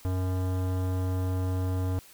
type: tone with hard clipping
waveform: sine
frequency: 92.5 Hz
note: F#2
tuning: in tune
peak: -28 dBFS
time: 0.05-1.99 s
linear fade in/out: 0 ms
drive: 18 dB
effects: white hiss -53 dBFS RMS until 2.13 s